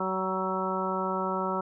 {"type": "harmonic tone with a mistuned harmonic", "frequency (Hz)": 188.5, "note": "F#3", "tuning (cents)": 32, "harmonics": [1, 2, 3, 4, 5, 6, 7], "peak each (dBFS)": [-34, -34, -35, -38, -33, -38, -33], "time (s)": [0, 1.61], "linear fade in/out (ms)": 5, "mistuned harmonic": 6, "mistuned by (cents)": -22, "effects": []}